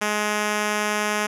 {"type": "tone", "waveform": "5% pulse", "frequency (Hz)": 210, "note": "G#3", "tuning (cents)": 19, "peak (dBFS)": -10, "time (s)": [0.01, 1.27], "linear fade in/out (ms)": 10, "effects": ["low-pass 12000 Hz 12 dB/octave"]}